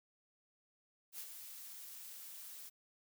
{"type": "noise with ADSR envelope", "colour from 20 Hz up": "blue", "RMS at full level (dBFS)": -45, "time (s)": [1.12, 2.7], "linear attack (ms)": 68, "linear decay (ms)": 63, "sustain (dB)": -6, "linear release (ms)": 20, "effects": []}